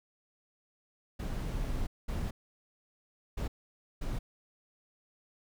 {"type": "noise bursts at uneven times", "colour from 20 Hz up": "brown", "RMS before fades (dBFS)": -34, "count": 4, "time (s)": [[1.19, 1.87], [2.08, 2.31], [3.37, 3.48], [4.01, 4.19]], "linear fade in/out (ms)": 10, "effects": []}